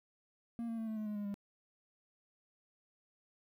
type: tone with pitch steps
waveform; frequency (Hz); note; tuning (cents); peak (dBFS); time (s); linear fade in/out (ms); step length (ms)
triangle; 233.1 / 228.3 / 223.6 / 219 / 214.5 / 210.1 / 205.8 / 201.5; A#3 / A#3 / A3 / A3 / A3 / G#3 / G#3 / G3; 0 / -36 / +28 / -8 / -44 / +20 / -16 / +48; -35; 0.59-1.342; 0; 94
effects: 12-bit